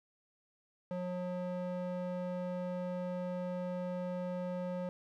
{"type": "tone with band-pass filter", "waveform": "square", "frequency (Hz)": 180, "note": "F#3", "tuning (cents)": -47, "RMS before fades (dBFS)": -38, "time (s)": [0.91, 4.89], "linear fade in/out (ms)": 0, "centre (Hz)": 460, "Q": 1.4, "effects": []}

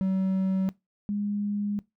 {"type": "tone pair in turn", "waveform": ["triangle", "sine"], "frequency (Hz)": [190, 205.1], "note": ["F#3", "G#3"], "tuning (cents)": [46, -21], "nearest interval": "minor second", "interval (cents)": 133, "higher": "second", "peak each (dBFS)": [-21, -26], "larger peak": "first", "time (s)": [[0.01, 0.69], [1.09, 1.79]], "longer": "second", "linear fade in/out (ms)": 0, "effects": ["noise-tail reverb RT60 0.2 s tail -21 dB re dry"]}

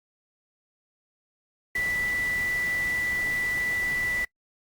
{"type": "tone in noise", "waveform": "sine", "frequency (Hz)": 1973, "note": "B6", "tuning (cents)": -2, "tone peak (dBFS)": -25, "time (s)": [1.75, 4.25], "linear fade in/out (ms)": 5, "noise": "pink", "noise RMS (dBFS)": -39, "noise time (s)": [1.75, 4.25], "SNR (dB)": 11, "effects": ["noise-tail reverb RT60 0.1 s tail -24 dB re dry", "Opus 48 kbps"]}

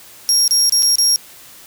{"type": "tone with dropouts", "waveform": "30% pulse", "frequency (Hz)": 5588, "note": "F8", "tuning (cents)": 0, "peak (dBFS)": -7, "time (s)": [0.29, 1.16], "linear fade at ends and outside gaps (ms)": 0, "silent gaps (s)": [[0.478, 0.509], [0.695, 0.723], [0.824, 0.829], [0.956, 0.984]], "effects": ["white hiss -41 dBFS RMS until 1.66 s"]}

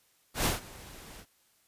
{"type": "noise with ADSR envelope", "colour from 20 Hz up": "pink", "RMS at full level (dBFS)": -26, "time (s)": [0.34, 1.26], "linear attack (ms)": 110, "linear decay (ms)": 150, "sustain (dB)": -22, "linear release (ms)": 65, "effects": ["white hiss -68 dBFS RMS until 1.67 s", "resampled to 32000 Hz"]}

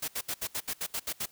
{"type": "noise bursts", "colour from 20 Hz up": "white", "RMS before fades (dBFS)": -33, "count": 10, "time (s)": [0.02, 1.26], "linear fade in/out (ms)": 10, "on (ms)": 61, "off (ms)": 70, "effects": ["white hiss -59 dBFS RMS until 1.31 s"]}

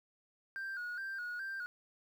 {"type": "tone with vibrato", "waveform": "sine", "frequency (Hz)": 1512, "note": "F#6", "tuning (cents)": 37, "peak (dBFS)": -36, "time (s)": [0.56, 1.66], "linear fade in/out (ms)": 0, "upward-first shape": "square", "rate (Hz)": 2.4, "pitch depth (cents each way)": 72, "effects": ["tanh soft clip ceiling -37 dBFS", "11-bit"]}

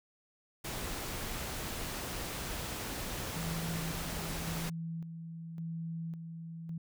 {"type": "noise", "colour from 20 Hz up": "pink", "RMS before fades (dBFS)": -39, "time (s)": [0.64, 4.7], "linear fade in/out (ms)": 10}
{"type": "tone with tremolo", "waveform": "sine", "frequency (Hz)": 164.81, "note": "E3", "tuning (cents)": 0, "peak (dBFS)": -36, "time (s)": [3.36, 6.78], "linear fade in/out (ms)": 5, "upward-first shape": "square", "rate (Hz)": 0.9, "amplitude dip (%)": 45}
{"effects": []}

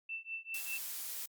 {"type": "tone with tremolo", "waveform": "sine", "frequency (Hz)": 2669, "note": "E7", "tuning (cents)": 21, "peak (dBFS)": -36, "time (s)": [0.09, 0.78], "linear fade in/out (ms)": 5, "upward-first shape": "triangle", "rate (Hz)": 5, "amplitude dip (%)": 100}
{"type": "noise", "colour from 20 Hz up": "blue", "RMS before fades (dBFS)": -41, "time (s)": [0.54, 1.26], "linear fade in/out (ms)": 5}
{"effects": ["Opus 48 kbps"]}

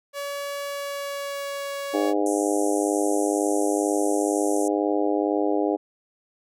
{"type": "tone with pitch glide", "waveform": "sawtooth", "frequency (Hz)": [567, 560.5], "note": ["C#5", "C#5"], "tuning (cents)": [39, 19], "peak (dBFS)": -25, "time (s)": [0.13, 2.14], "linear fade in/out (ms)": 50, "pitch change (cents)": -20, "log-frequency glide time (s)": [0.63, 1.74]}
{"type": "harmonic tone", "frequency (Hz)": 102.1, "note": "G#2", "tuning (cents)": -29, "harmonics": [3, 4, 5, 6, 7, 8], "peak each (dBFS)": [-24, -26, -28, -30, -31, -32], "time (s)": [1.93, 5.77], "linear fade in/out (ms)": 20}
{"type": "band-pass noise", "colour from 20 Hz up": "white", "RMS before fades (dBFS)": -36, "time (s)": [2.26, 4.68], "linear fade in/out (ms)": 2, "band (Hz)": [5900, 11000], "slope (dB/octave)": 96}
{"effects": []}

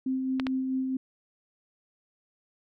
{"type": "tone with tremolo", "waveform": "sine", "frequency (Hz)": 261.6, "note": "C4", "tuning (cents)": 0, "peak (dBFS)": -25, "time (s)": [0.06, 0.97], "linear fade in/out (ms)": 5, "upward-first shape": "sine", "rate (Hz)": 4.6, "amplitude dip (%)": 30}
{"type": "clicks", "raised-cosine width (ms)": 0.3, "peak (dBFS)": -15, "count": 2, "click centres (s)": [0.398, 0.468]}
{"effects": []}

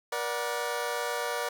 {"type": "chord", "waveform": "20% pulse", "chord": "Bb augmented", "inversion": "none", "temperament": "equal with one note detuned", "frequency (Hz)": [477.3, 587.3, 740], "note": ["Bb4", "D5", "F#5"], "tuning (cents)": [41, 0, 0], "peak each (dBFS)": [-28, -29, -32], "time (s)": [0.12, 1.49], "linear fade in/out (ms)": 5, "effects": []}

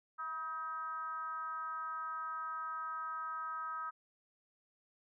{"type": "tone with frequency modulation", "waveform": "sine", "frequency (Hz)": 1270, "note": "D#6", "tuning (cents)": 35, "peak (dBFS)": -38, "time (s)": [0.18, 3.91], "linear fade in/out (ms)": 20, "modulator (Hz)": 300, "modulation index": 0.64, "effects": []}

